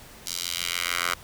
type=tone with high-pass filter sweep; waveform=10% pulse; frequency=87 Hz; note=F2; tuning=6 cents flat; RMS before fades=-29 dBFS; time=0.26-1.14 s; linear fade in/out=5 ms; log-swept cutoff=5100 to 1300 Hz; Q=1.3; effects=pink hiss -47 dBFS RMS until 1.23 s